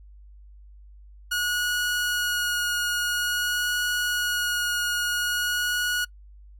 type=tone with vibrato; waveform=sawtooth; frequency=1449 Hz; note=F#6; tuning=37 cents flat; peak=-20 dBFS; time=1.31-6.05 s; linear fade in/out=10 ms; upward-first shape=sine; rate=0.49 Hz; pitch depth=9 cents each way; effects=noise-tail reverb RT60 0.1 s tail -25 dB re dry + added 50 Hz sine -45 dBFS peak until 6.59 s